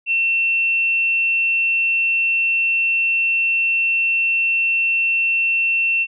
sine tone, 2700 Hz, E7, 41 cents sharp, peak -15 dBFS, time 0.06-6.07 s, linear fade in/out 50 ms, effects none

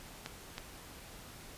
clicks, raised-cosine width 0.2 ms, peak -22 dBFS, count 2, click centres 0.261 / 0.581 s, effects pink hiss -51 dBFS RMS until 1.57 s + resampled to 32000 Hz

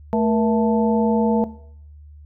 harmonic tone with a mistuned harmonic, 220.2 Hz, A3, 2 cents sharp, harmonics 1 / 2 / 3 / 4, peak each -19 / -22 / -24 / -25 dBFS, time 0.13-1.44 s, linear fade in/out 0 ms, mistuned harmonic 2, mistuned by +130 cents, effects noise-tail reverb RT60 0.6 s tail -17 dB re dry + added 74 Hz sine -40 dBFS peak until 2.25 s

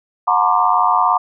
sine tone cluster, 728 / 901 / 979 / 1078 / 1184 Hz, F#5 / A5 / B5 / C#6 / D6, -28 / +41 / -15 / -49 / +14 cents, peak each -18 dBFS, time 0.27-1.18 s, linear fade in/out 10 ms, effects none

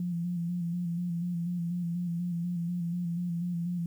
sine tone with vibrato, 173.2 Hz, F3, 14 cents flat, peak -29 dBFS, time 0-3.86 s, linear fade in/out 2 ms, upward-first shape square, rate 4.1 Hz, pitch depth 35 cents each way, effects 10-bit

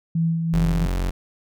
sine tone with tremolo, 164.81 Hz, E3, in tune, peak -17 dBFS, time 0.15-0.86 s, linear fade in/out 5 ms, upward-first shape sine, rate 2.8 Hz, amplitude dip 40%
40% pulse tone, 45.13 Hz, F#1, 42 cents flat, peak -20 dBFS, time 0.53-1.11 s, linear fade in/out 10 ms
effects none

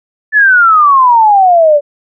sine exponential sweep, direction down, 1760 to 567 Hz, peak -3 dBFS, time 0.32-1.81 s, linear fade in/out 50 ms, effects none

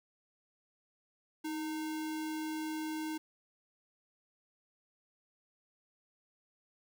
sine tone with sample-and-hold, 313.7 Hz, D#4, 14 cents sharp, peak -35 dBFS, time 1.44-3.18 s, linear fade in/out 10 ms, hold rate 1225 Hz, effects none

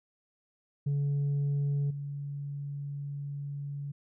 sine tone with level steps, 142.3 Hz, C#3, 46 cents sharp, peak -24 / -34 dBFS, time 0.86-3.92 s, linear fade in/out 10 ms, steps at 1.9 s, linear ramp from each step 10 ms, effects tanh soft clip ceiling -25 dBFS

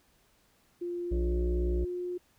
sine tone with pitch glide, 349.5 to 357 Hz, F4 to F4, +1 to +38 cents, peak -32 dBFS, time 0.81-2.18 s, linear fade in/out 10 ms, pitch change +37 cents, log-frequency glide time 1.12-1.39 s
harmonic tone, 59.9 Hz, A#1, 48 cents sharp, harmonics 1 / 3 / 5 / 7 / 9 / 10, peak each -27 / -41 / -44 / -48 / -49 / -52 dBFS, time 1.11-1.85 s, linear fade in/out 10 ms
effects pink hiss -67 dBFS RMS until 2.38 s

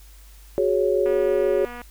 sine chord, F# suspended second, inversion none, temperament just, 370 / 416.2 / 555 Hz, F#4 / G#4 / C#5, 0 / +4 / +2 cents, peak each -22 dBFS, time 0.58-1.65 s, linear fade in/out 0 ms
click train, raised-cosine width 0.5 ms, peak -23 dBFS, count 184, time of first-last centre 1.06-1.816 s, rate 242 Hz
effects added 50 Hz sine -44 dBFS peak until 1.9 s + white hiss -53 dBFS RMS until 1.9 s

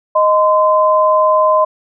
sine tone pair together, 622.3 / 1028.3 Hz, D#5 / C6, 0 / -30 cents, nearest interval major sixth, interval 870 cents, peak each -11 dBFS, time 0.15-1.65 s, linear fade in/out 10 ms, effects none

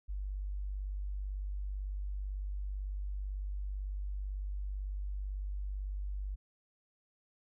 sine tone, 49 Hz, G1, in tune, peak -35 dBFS, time 0.08-6.36 s, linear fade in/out 20 ms, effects none

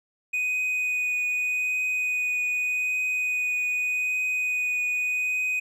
triangle tone with vibrato, 2489 Hz, D#7, in tune, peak -22 dBFS, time 0.33-5.6 s, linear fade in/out 10 ms, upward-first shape triangle, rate 0.83 Hz, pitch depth 11 cents each way, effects none

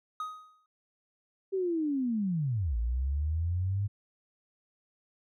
triangle tone with exponential decay, 1253 Hz, D#6, 12 cents sharp, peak -29 dBFS, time 0.2-0.66 s, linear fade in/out 2 ms, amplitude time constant 100 ms
sine linear two-way sweep, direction down then up, 392.8 to 54.7 to 103.1 Hz, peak -27 dBFS, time 1.52-3.88 s, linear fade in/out 20 ms, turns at 2.77 s
effects none

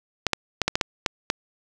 clicks, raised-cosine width 0.2 ms, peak -3 dBFS, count 8, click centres 0.267 / 0.333 / 0.617 / 0.68 / 0.755 / 0.812 / 1.062 / 1.301 s, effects none

